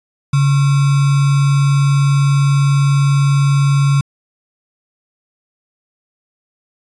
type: tone with sample-and-hold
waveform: sine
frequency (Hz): 140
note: C#3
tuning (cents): +18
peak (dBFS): -9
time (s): 0.33-4.01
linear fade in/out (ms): 5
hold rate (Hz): 1225
effects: resampled to 22050 Hz